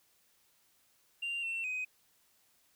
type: tone with pitch steps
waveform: sine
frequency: 2780 / 2702 / 2511 Hz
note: F7 / E7 / D#7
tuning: -9 / +42 / +15 cents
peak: -32 dBFS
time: 1.22-1.85 s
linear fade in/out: 10 ms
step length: 210 ms
effects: tanh soft clip ceiling -32 dBFS + white hiss -70 dBFS RMS until 2.75 s